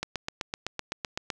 click train, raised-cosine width 0.2 ms, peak -13 dBFS, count 11, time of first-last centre 0.03-1.302 s, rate 7.86 Hz, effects none

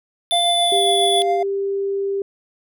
square tone with pitch glide, 3520 to 3442 Hz, A7 to A7, 0 to -39 cents, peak -18 dBFS, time 0.31-1.22 s, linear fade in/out 0 ms, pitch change -39 cents, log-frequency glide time 0.42-0.88 s
triangle tone with tremolo, 697 Hz, F5, 4 cents flat, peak -14 dBFS, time 0.32-1.43 s, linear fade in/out 5 ms, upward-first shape triangle, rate 7.3 Hz, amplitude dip 40%
sine tone, 395.2 Hz, G4, 14 cents sharp, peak -19 dBFS, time 0.72-2.22 s, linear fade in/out 2 ms
effects none

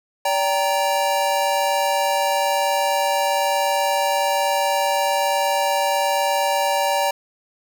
square chord, G minor, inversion second, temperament equal with one note detuned, 575.6 / 784 / 932.3 Hz, D5 / G5 / Bb5, -35 / 0 / 0 cents, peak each -23 dBFS, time 0.25-7.11 s, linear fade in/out 5 ms, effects none

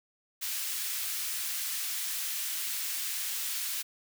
white high-pass noise, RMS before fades -34 dBFS, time 0.41-3.83 s, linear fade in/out 20 ms, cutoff 1800 Hz, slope 12 dB/octave, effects none

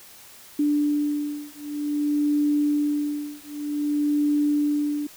sine beating tone pair, 293.7 / 294.23 Hz, D4 / D4, 0 / +3 cents, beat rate 0.53 Hz, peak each -24 dBFS, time 0.59-5.07 s, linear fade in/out 5 ms, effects white hiss -47 dBFS RMS until 5.16 s

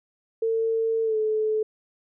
sine tone with pitch glide, 450.5 to 432.9 Hz, A4 to A4, +41 to -28 cents, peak -21 dBFS, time 0.42-1.63 s, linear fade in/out 5 ms, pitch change -69 cents, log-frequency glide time 1.03-1.17 s, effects none

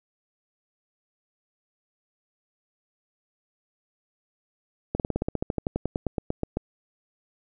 slowing click train, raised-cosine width 2 ms, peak -12 dBFS, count 20, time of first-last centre 4.95-6.57 s, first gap 48 ms, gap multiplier 1.06, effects none

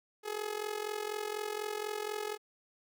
sawtooth tone with amplitude modulation, 423 Hz, G#4, 32 cents sharp, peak -28 dBFS, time 0.23-2.38 s, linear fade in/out 50 ms, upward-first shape sine, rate 44.1 Hz, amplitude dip 80%, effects none

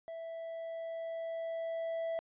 triangle tone with level ramp, 659.3 Hz, E5, in tune, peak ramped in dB -39 to -31 dBFS, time 0.08-2.19 s, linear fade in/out 0 ms, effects resampled to 8000 Hz

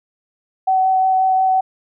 sine tone with vibrato, 756 Hz, F#5, 37 cents sharp, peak -12 dBFS, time 0.67-1.61 s, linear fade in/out 10 ms, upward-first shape sine, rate 5.6 Hz, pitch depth 9 cents each way, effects none

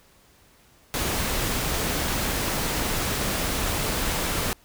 pink noise, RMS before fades -26 dBFS, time 0.94-4.53 s, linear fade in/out 0 ms, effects pink hiss -57 dBFS RMS until 4.64 s

